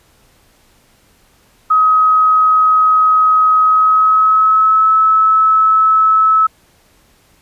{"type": "tone with pitch glide", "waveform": "sine", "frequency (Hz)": [1267, 1298.9], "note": ["D#6", "E6"], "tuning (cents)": [31, -26], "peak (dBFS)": -7, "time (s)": [1.7, 6.47], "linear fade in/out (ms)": 10, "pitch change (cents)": 43, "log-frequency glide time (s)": [3.63, 4.9], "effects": ["pink hiss -52 dBFS RMS until 7.41 s", "resampled to 32000 Hz"]}